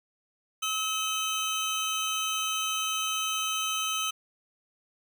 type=tone pair together; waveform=25% pulse; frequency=1287 / 3065 Hz; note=E6 / G7; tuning=-42 / -40 cents; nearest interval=octave + minor third; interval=1502 cents; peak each=-27 dBFS; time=0.62-4.11 s; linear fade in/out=10 ms; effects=none